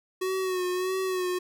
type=tone with vibrato; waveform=square; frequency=370 Hz; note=F#4; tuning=in tune; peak=-27 dBFS; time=0.21-1.39 s; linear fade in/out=10 ms; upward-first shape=sine; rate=1.6 Hz; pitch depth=42 cents each way; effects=none